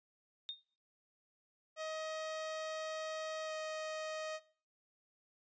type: tone with exponential decay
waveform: sine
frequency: 3674 Hz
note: A#7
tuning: 26 cents flat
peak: -36 dBFS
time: 0.49-0.62 s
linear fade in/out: 0 ms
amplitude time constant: 28 ms
type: tone with pitch glide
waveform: sawtooth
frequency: 630 to 626 Hz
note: D#5 to D#5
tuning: +21 to +10 cents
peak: -36 dBFS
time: 1.76-4.4 s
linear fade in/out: 50 ms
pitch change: -11 cents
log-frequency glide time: 3.45-3.52 s
effects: noise-tail reverb RT60 0.4 s tail -18 dB re dry + resampled to 16000 Hz